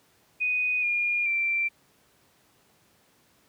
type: tone with pitch steps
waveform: sine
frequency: 2489 / 2420 / 2352 Hz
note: D#7 / D#7 / D7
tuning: 0 / -49 / +2 cents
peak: -23 dBFS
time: 0.4-1.69 s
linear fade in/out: 20 ms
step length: 430 ms
effects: pink hiss -63 dBFS RMS until 3.48 s + high-pass 100 Hz 12 dB/octave